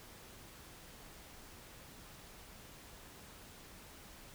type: silence
effects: pink hiss -55 dBFS RMS until 4.34 s